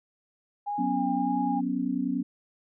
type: tone with vibrato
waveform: sine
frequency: 815 Hz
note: G#5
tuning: 33 cents flat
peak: -28 dBFS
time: 0.66-1.61 s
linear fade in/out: 20 ms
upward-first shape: sine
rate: 1.7 Hz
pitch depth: 27 cents each way
type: chord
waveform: sine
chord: F# suspended fourth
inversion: none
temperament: equal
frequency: 185 / 246.9 / 277.2 Hz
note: F#3 / B3 / C#4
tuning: 0 / 0 / 0 cents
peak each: -33 / -29 / -29 dBFS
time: 0.78-2.23 s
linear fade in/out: 10 ms
effects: none